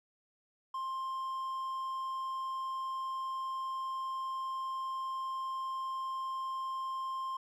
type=tone; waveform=triangle; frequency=1055 Hz; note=C6; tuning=14 cents sharp; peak=-33 dBFS; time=0.74-7.37 s; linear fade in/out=5 ms; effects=none